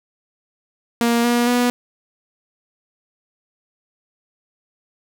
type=tone with pitch steps; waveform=sawtooth; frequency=234.9 / 239.6 / 244.3 Hz; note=A#3 / A#3 / B3; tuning=+13 / +48 / -19 cents; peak=-11 dBFS; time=1.01-1.7 s; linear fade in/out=0 ms; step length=230 ms; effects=none